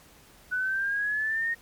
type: exponential sweep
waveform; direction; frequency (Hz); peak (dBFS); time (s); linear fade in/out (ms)
sine; up; 1480 to 1864.7; -25; 0.51-1.55; 20
effects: pink hiss -55 dBFS RMS until 1.61 s + MP3 96 kbps